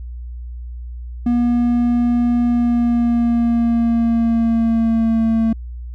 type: tone with pitch glide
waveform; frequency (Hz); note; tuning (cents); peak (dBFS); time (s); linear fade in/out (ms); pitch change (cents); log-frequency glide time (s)
triangle; 240 to 225.2; B3 to A3; -49 to +40; -11; 1.26-5.53; 5; -111; 2.45-5.26
effects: added 60 Hz sine -27 dBFS peak until 5.94 s